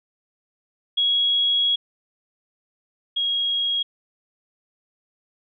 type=tone pair in turn; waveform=sine; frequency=3322 / 3288 Hz; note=G#7 / G#7; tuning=0 / -18 cents; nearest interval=unison; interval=18 cents; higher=first; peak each=-17 / -20 dBFS; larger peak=first; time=0.97-1.76 / 3.16-3.83 s; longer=first; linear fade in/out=10 ms; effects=none